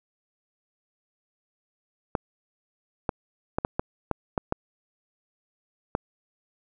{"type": "clicks", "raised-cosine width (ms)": 1, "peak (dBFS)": -10, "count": 9, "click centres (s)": [2.152, 3.092, 3.585, 3.649, 3.795, 4.113, 4.378, 4.524, 5.951], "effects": []}